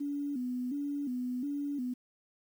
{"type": "tone with vibrato", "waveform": "sine", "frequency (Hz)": 267.1, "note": "C4", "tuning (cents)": 36, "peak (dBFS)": -32, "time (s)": [0, 1.94], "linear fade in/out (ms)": 10, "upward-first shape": "square", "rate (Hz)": 1.4, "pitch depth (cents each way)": 120, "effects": ["10-bit"]}